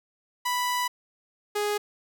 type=tone pair in turn; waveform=sawtooth; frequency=987.8 / 415.3 Hz; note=B5 / G#4; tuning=0 / 0 cents; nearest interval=octave + minor third; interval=1500 cents; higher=first; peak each=-21 dBFS; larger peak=neither; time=0.45-0.88 / 1.55-1.78 s; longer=first; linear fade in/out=10 ms; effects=none